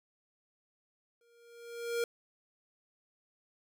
square tone with exponential growth, 469.8 Hz, A#4, 13 cents sharp, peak -29 dBFS, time 1.21-2.04 s, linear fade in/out 2 ms, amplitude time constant 180 ms, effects none

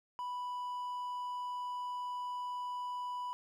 triangle tone, 987.8 Hz, B5, in tune, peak -35 dBFS, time 0.19-3.33 s, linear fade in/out 0 ms, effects none

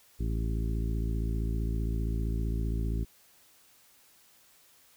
harmonic tone with a mistuned harmonic, 55.3 Hz, A1, 9 cents sharp, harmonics 1 / 2 / 3 / 4 / 5 / 6 / 7, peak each -29 / -35 / -39 / -41 / -43 / -45 / -46 dBFS, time 0.19-3.05 s, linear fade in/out 20 ms, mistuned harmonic 7, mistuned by +47 cents, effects white hiss -61 dBFS RMS until 4.96 s

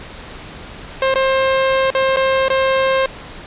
sawtooth tone with dropouts, 531 Hz, C5, 25 cents sharp, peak -9 dBFS, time 1.02-3.06 s, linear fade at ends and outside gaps 2 ms, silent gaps 1.141-1.156 / 1.904-1.949 / 2.162-2.169 / 2.483-2.501 s, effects pink hiss -34 dBFS RMS until 3.46 s + resampled to 8000 Hz

